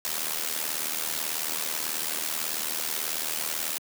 white noise with amplitude modulation, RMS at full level -27 dBFS, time 0.05-3.78 s, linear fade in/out 0 ms, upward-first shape sine, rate 78.3 Hz, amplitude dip 75%, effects high-pass 200 Hz 12 dB/octave

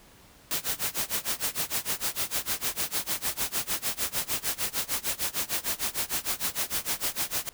white noise with tremolo, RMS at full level -27 dBFS, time 0.51-7.49 s, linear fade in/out 0 ms, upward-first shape sine, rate 6.6 Hz, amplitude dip 95%, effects pink hiss -55 dBFS RMS until 7.53 s

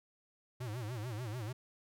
square tone with vibrato, 115.2 Hz, A#2, 20 cents flat, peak -39 dBFS, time 0.6-1.53 s, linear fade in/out 10 ms, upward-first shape sine, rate 6.8 Hz, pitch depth 200 cents each way, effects none

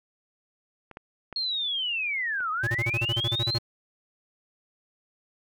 clicks, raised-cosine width 0.5 ms, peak -29 / -24 / -23 / -30 dBFS, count 4, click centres 0.913 / 0.971 / 1.327 / 2.405 s
sine linear two-way sweep, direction down then up, 4300 to 1221 to 4300 Hz, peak -26 dBFS, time 1.36-3.58 s, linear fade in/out 2 ms, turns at 2.51 s
square tone bursts, 116.54 Hz, A#2, in tune, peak -26 dBFS, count 13, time 2.63-3.586 s, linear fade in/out 10 ms, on 44 ms, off 32 ms
effects none

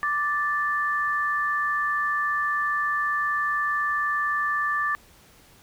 sine tone pair together, 1174.7 / 1760.1 Hz, D6 / A6, 0 / 0 cents, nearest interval perfect fifth, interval 700 cents, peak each -25 dBFS, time 0.03-4.95 s, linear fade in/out 0 ms, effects pink hiss -54 dBFS RMS until 5.62 s

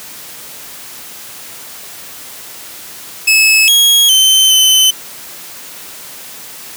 sawtooth tone with pitch steps, 2593 / 3300 / 3083 / 3050 Hz, E7 / G#7 / G7 / G7, -29 / -12 / -29 / -48 cents, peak -3 dBFS, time 3.27-4.91 s, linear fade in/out 10 ms, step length 410 ms, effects white hiss -31 dBFS RMS until 6.76 s + high-pass 100 Hz 12 dB/octave

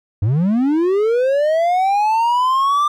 triangle linear sweep, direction up, 92.5 to 1194 Hz, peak -11 dBFS, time 0.22-2.88 s, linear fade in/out 5 ms, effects none

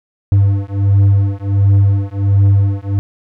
triangle beating tone pair, 98.6 / 100 Hz, G2 / G2, +11 / +35 cents, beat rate 1.4 Hz, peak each -10 dBFS, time 0.32-2.99 s, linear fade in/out 0 ms, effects none

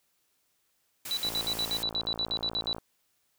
white noise, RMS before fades -39 dBFS, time 1.05-1.83 s, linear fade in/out 5 ms
sine tone bursts, 3951 Hz, B7, in tune, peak -27 dBFS, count 14, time 1.11-2.73 s, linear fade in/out 0 ms, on 60 ms, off 60 ms
click train, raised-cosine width 1 ms, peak -25 dBFS, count 87, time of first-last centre 1.25-2.783 s, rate 56.1 Hz
effects white hiss -73 dBFS RMS until 3.38 s

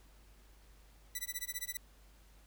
5% pulse tone with tremolo, 1975.5 Hz, B6, in tune, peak -25 dBFS, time 1.15-1.77 s, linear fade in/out 2 ms, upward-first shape sine, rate 15 Hz, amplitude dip 100%, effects added 50 Hz sine -59 dBFS peak until 2.46 s + pink hiss -66 dBFS RMS until 2.46 s

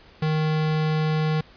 square tone, 155.56 Hz, D#3, in tune, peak -21 dBFS, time 0.22-1.41 s, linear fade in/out 5 ms, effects pink hiss -51 dBFS RMS until 1.56 s + resampled to 11025 Hz

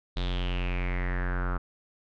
square tone with low-pass filter sweep, 44.82 Hz, F1, 46 cents sharp, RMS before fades -29 dBFS, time 0.16-1.58 s, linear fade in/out 10 ms, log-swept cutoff 3800 to 1300 Hz, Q 6.2, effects none

